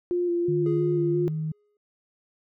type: tone with vibrato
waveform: sine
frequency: 349.2 Hz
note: F4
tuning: in tune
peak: -22 dBFS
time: 0.11-1.28 s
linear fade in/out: 0 ms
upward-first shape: square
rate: 2.9 Hz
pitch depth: 19 cents each way
type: tone with pitch glide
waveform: sine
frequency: 151.8 to 156.61 Hz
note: D#3 to D#3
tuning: -42 to +12 cents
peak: -26 dBFS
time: 0.48-1.52 s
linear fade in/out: 5 ms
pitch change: +54 cents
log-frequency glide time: 1.18-1.35 s
type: tone with exponential decay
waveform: triangle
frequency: 415.3 Hz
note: G#4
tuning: in tune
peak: -27 dBFS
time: 0.66-1.77 s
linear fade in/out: 2 ms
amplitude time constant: 240 ms
effects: none